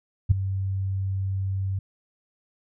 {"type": "tone with ADSR envelope", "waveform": "sine", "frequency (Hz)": 96.3, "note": "G2", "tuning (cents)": -30, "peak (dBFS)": -10, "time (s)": [0.29, 1.79], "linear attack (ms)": 23, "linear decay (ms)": 8, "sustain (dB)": -14, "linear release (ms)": 4, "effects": []}